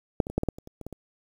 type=clicks; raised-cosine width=2 ms; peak=-7 / -21 / -23 / -10 / -14 / -11 / -28 / -30 / -26 / -23 / -25 dBFS; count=11; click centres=0.202 / 0.269 / 0.3 / 0.38 / 0.434 / 0.487 / 0.585 / 0.674 / 0.813 / 0.866 / 0.927 s; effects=8-bit